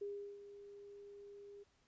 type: tone with ADSR envelope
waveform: sine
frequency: 405.2 Hz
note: G#4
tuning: 43 cents flat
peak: -40 dBFS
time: 0.01-1.64 s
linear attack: 8 ms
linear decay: 360 ms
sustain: -12 dB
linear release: 17 ms
effects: pink hiss -75 dBFS RMS until 1.87 s + resampled to 16000 Hz